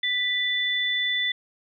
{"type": "tone pair together", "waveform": "sine", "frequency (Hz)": [1975.5, 3497], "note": ["B6", "A7"], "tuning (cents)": [0, -11], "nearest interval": "minor seventh", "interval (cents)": 989, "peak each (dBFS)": -25, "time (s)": [0.03, 1.32], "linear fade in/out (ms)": 5, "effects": []}